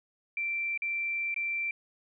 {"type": "tone with dropouts", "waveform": "sine", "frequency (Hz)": 2349, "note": "D7", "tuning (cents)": 0, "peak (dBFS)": -29, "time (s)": [0.37, 1.71], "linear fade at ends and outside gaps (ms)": 2, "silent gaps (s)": [[0.776, 0.82], [1.343, 1.362]], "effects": []}